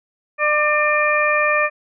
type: harmonic tone with a mistuned harmonic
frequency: 600 Hz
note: D5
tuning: 37 cents sharp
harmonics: 1 / 2 / 3 / 4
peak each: -20 / -20 / -20 / -20 dBFS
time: 0.38-1.7 s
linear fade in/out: 50 ms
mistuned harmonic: 2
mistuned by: -21 cents
effects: none